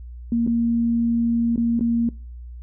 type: tone with dropouts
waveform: sine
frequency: 233.1 Hz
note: A#3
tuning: in tune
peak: -17 dBFS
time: 0.32-2.09 s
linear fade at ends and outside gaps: 2 ms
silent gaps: 0.466-0.474 / 1.56-1.577 / 1.794-1.808 s
effects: noise-tail reverb RT60 0.4 s tail -23 dB re dry + added 60 Hz sine -34 dBFS peak until 2.62 s